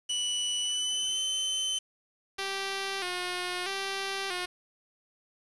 sawtooth tone with pitch glide, 2960 to 3061 Hz, F#7 to G7, 0 to -42 cents, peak -25 dBFS, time 0.09-1.79 s, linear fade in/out 10 ms, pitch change +58 cents, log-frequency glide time 0.61-1.18 s
5% pulse tone with vibrato, 374.6 Hz, F#4, 21 cents sharp, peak -20 dBFS, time 2.38-4.46 s, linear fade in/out 10 ms, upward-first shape square, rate 0.78 Hz, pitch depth 72 cents each way
effects resampled to 22050 Hz + 8-bit

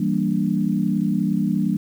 sine chord, E half-diminished seventh, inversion none, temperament equal with one note detuned, 164.81 / 196 / 233.1 / 292 Hz, E3 / G3 / Bb3 / D4, 0 / 0 / 0 / -10 cents, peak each -25 / -21 / -24 / -26 dBFS, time 0-1.77 s, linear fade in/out 5 ms, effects 8-bit

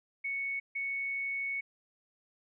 sine tone bursts at uneven times, 2217 Hz, C#7, in tune, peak -32 dBFS, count 2, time 0.24-0.6 / 0.75-1.61 s, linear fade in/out 10 ms, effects none

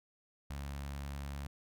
sawtooth tone with notch filter, 70.1 Hz, C#2, 20 cents sharp, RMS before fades -42 dBFS, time 0.5-1.47 s, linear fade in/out 5 ms, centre 390 Hz, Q 1.1, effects none

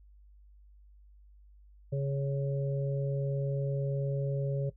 harmonic tone, 138.59 Hz, C#3, in tune, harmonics 1 / 3 / 4, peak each -29 / -39 / -37 dBFS, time 1.92-4.7 s, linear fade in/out 10 ms, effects noise-tail reverb RT60 0.1 s tail -18 dB re dry + added 50 Hz sine -54 dBFS peak until 4.76 s

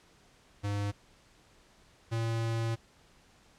square tone pair in turn, 101.8 / 114.27 Hz, G#2 / A#2, -34 / -34 cents, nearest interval major second, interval 200 cents, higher second, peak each -31 / -30 dBFS, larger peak second, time 0.63-0.92 / 2.11-2.76 s, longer second, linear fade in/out 20 ms, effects pink hiss -62 dBFS RMS until 3.58 s + low-pass 8000 Hz 12 dB/octave

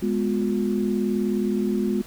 sine chord, F diminished, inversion first, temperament equal with one note detuned, 207.7 / 246.9 / 357.4 Hz, Ab3 / Cb4 / F4, 0 / 0 / +40 cents, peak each -23 / -27 / -26 dBFS, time 0.02-2.02 s, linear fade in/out 10 ms, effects pink hiss -45 dBFS RMS until 2.06 s

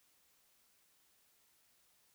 silence, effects white hiss -72 dBFS RMS until 2.14 s

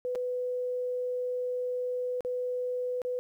sine tone with dropouts, 498.2 Hz, B4, 15 cents sharp, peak -29 dBFS, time 0.05-3.19 s, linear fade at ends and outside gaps 0 ms, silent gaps 0.151-0.156 / 2.207-2.249 / 3.018-3.05 s, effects 11-bit

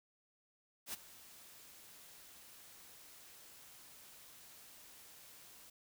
white noise with ADSR envelope, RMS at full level -41 dBFS, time 0.86-5.7 s, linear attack 76 ms, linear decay 16 ms, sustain -17 dB, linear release 6 ms, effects none

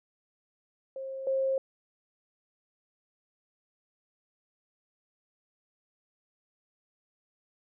sine tone pair in turn, 534 / 534 Hz, C5 / C5, +35 / +35 cents, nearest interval unison, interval 0 cents, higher neither, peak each -35 / -25 dBFS, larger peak second, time 0.96-1.27 / 1.27-1.58 s, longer neither, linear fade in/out 2 ms, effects none

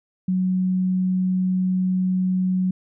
sine tone, 185 Hz, F#3, in tune, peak -18 dBFS, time 0.28-2.71 s, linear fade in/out 5 ms, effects none

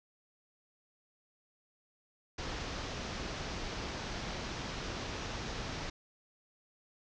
pink low-pass noise, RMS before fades -40 dBFS, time 2.38-5.9 s, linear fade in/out 5 ms, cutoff 6300 Hz, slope 48 dB/octave, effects none

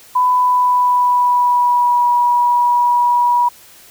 sine tone with pitch glide, 999 to 968.3 Hz, B5 to B5, +20 to -34 cents, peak -10 dBFS, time 0.15-3.49 s, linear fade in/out 10 ms, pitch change -54 cents, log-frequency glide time 0.29-2.08 s, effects white hiss -43 dBFS RMS until 3.9 s

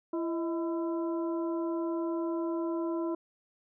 harmonic tone with a mistuned harmonic, 335.1 Hz, E4, 29 cents sharp, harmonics 1 / 2 / 3 / 4, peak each -30 / -39 / -41 / -50 dBFS, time 0.13-3.15 s, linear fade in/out 5 ms, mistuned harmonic 2, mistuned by -93 cents, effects none

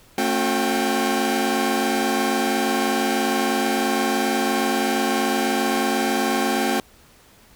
sawtooth tone cluster, 222.5 / 270.7 / 361.5 / 786 Hz, A3 / C#4 / F#4 / G5, +20 / -41 / -40 / +4 cents, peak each -21 dBFS, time 0.18-6.8 s, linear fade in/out 2 ms, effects pink hiss -52 dBFS RMS until 7.55 s

